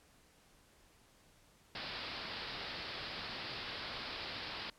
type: low-pass noise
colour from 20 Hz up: white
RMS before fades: -44 dBFS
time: 1.75-4.7 s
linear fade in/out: 2 ms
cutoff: 5000 Hz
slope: 96 dB/octave
effects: pink hiss -66 dBFS RMS until 4.78 s + low-pass 12000 Hz 12 dB/octave